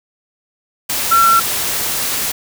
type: tone in noise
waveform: sine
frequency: 1353 Hz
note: E6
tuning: 45 cents sharp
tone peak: -8 dBFS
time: 1.11-1.4 s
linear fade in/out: 10 ms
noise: white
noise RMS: -19 dBFS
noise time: 0.89-2.32 s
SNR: +8 dB
effects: none